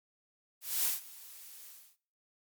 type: noise with ADSR envelope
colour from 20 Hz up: blue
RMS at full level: -29 dBFS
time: 0.61-1.97 s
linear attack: 240 ms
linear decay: 150 ms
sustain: -21 dB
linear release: 300 ms
effects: noise-tail reverb RT60 0.5 s tail -21 dB re dry + MP3 96 kbps